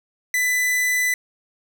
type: tone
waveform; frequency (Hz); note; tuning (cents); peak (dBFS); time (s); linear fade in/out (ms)
45% pulse; 1996; B6; +18; -18; 0.34-1.14; 2
effects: none